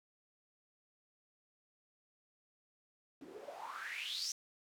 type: noise with band-pass filter sweep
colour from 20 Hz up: white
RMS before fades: -44 dBFS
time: 3.21-4.32 s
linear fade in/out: 2 ms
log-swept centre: 270 to 6100 Hz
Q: 7.9
effects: none